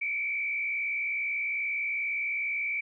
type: tone with frequency modulation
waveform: sine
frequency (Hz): 2302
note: D7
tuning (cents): -35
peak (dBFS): -28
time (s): 0.01-2.81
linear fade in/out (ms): 10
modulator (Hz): 62.4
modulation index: 1.1
effects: none